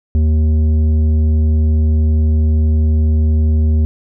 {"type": "tone with tanh clipping", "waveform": "triangle", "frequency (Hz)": 77.7, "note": "D#2", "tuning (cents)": -2, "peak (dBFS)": -11, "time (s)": [0.15, 3.85], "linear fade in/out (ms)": 0, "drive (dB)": 13, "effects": []}